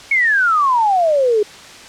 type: exponential sweep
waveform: sine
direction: down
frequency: 2235 to 406.4 Hz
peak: -11 dBFS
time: 0.11-1.43 s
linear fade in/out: 5 ms
effects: white hiss -37 dBFS RMS until 1.88 s + low-pass 6000 Hz 12 dB/octave